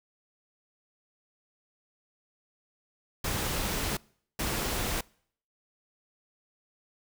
pink noise bursts at uneven times, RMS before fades -31 dBFS, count 2, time 3.24-3.97 / 4.39-5.01 s, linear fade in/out 5 ms, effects noise-tail reverb RT60 0.6 s tail -25 dB re dry

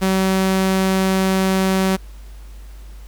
sawtooth tone, 190 Hz, F#3, 46 cents sharp, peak -11 dBFS, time 0.01-1.97 s, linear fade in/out 20 ms, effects added 50 Hz sine -34 dBFS peak until 3.07 s + pink hiss -50 dBFS RMS until 3.07 s

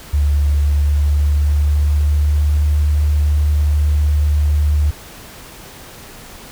sine tone with pitch glide, 72.5 to 74.32 Hz, D2 to D2, -22 to +21 cents, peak -11 dBFS, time 0.13-4.91 s, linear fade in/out 10 ms, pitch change +43 cents, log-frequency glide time 0.48-2.59 s, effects pink hiss -37 dBFS RMS until 6.51 s

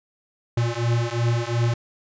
square beating tone pair, 116.7 / 119.5 Hz, A#2 / A#2, +2 / +43 cents, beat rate 2.8 Hz, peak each -24 dBFS, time 0.57-1.74 s, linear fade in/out 5 ms, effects resampled to 16000 Hz

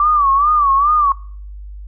sine tone with vibrato, 1155 Hz, D6, 29 cents flat, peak -10 dBFS, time 0-1.12 s, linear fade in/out 2 ms, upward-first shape sine, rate 2.4 Hz, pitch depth 110 cents each way, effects noise-tail reverb RT60 0.5 s tail -22 dB re dry + added 50 Hz sine -29 dBFS peak until 1.87 s

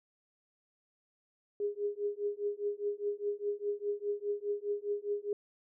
sine tone with tremolo, 410.6 Hz, G#4, 20 cents flat, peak -28 dBFS, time 1.6-5.33 s, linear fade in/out 2 ms, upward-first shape triangle, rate 4.9 Hz, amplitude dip 100%, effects none

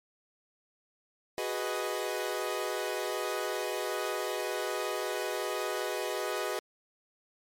sawtooth chord, G# minor seventh, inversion third, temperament equal, 370 / 415.3 / 493.9 / 622.3 Hz, F#4 / G#4 / B4 / D#5, 0 / 0 / 0 / 0 cents, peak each -33 dBFS, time 1.38-6.59 s, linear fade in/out 0 ms, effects MP3 64 kbps

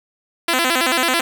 5% pulse tone with vibrato, 294 Hz, D4, 2 cents sharp, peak -4 dBFS, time 0.48-1.21 s, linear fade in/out 5 ms, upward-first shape square, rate 9.1 Hz, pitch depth 240 cents each way, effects none

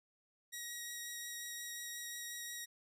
10% pulse tone with vibrato, 1900 Hz, A#6, 33 cents sharp, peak -34 dBFS, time 0.52-2.66 s, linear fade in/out 20 ms, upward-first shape triangle, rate 5.6 Hz, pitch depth 11 cents each way, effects none

